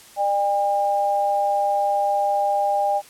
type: tone pair together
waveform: sine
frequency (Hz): 600 / 805.1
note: D5 / G5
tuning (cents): +37 / +46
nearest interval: perfect fourth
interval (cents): 509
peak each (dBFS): -23 / -19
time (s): 0.16-3.02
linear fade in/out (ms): 50
effects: white hiss -47 dBFS RMS until 3.09 s + low-pass 12000 Hz 12 dB/octave